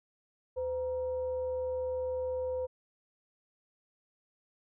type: tone with frequency modulation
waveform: sine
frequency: 509 Hz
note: C5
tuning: 48 cents flat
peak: -31 dBFS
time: 0.56-2.67 s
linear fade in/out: 20 ms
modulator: 432 Hz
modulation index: 0.29
effects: none